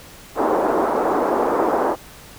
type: band-pass noise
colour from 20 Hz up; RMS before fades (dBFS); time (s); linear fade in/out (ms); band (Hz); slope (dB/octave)
pink; -19; 0.35-1.96; 50; 310 to 1100; 24
effects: pink hiss -42 dBFS RMS until 2.38 s